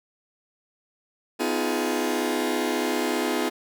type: chord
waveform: sawtooth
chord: F half-diminished seventh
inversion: second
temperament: just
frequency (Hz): 251.4 / 314.3 / 349.2 / 419.1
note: Cb4 / Eb4 / F4 / Ab4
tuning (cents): +31 / +18 / 0 / +16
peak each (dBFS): -25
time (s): 1.39-3.5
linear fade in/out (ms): 20
effects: none